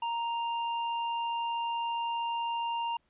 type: tone with tanh clipping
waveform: sine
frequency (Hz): 932.3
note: A#5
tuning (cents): 0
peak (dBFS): -32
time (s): 0.02-2.97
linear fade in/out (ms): 5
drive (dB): 18
effects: pink hiss -73 dBFS RMS until 3.09 s + resampled to 8000 Hz